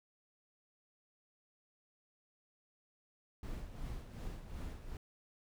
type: noise with tremolo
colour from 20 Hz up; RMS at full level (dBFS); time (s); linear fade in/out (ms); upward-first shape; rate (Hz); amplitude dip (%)
brown; -42; 3.43-4.97; 2; sine; 2.7; 60
effects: none